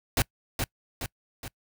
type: noise with echo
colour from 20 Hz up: pink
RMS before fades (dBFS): -23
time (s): 0.17-0.22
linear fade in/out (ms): 2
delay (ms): 420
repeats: 3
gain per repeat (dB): -5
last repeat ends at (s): 1.48
effects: noise-tail reverb RT60 0.1 s tail -25 dB re dry